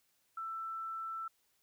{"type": "tone", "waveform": "sine", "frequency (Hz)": 1330, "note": "E6", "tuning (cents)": 15, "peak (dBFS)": -38, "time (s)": [0.37, 1.28], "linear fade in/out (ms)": 5, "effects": ["white hiss -75 dBFS RMS until 1.62 s"]}